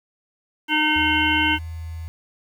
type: harmonic tone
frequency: 306.1 Hz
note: D#4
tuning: 28 cents flat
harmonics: 1 / 3 / 5 / 7 / 9 / 10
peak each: -24 / -24 / -24 / -24 / -24 / -24 dBFS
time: 0.68-1.59 s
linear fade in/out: 50 ms
type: tone with pitch glide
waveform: sine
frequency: 80.4 to 81.81 Hz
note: E2 to E2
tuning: -43 to -13 cents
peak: -29 dBFS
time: 0.96-2.08 s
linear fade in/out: 0 ms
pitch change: +30 cents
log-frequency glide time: 1.51-1.68 s
effects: 8-bit